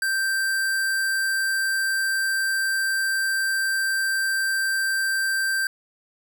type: tone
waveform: square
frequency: 1568 Hz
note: G6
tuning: in tune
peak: -22 dBFS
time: 0.02-5.67 s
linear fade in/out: 2 ms
effects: none